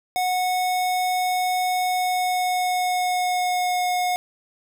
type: tone with pitch glide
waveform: square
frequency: 733 to 723.7 Hz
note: F#5 to F#5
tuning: -16 to -39 cents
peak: -21 dBFS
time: 0.16-4.16 s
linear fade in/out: 0 ms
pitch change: -23 cents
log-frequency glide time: 1.85-3.87 s
effects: none